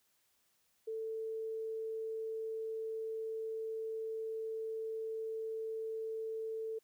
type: tone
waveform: sine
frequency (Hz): 444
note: A4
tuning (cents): +16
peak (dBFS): -37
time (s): 0.87-6.79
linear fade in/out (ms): 10
effects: white hiss -75 dBFS RMS until 6.83 s